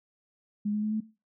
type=tone with pitch steps; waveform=sine; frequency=207.7 / 210.7 / 213.8 / 216.9 Hz; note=G#3 / G#3 / A3 / A3; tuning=0 / +25 / -49 / -25 cents; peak=-26 dBFS; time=0.65-1.006 s; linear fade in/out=10 ms; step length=89 ms; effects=noise-tail reverb RT60 0.3 s tail -18 dB re dry